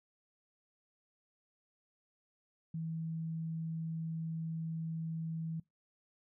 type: tone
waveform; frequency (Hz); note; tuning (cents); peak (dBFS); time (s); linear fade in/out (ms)
sine; 162.3; E3; -27; -36; 2.74-5.6; 5
effects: noise-tail reverb RT60 0.2 s tail -24 dB re dry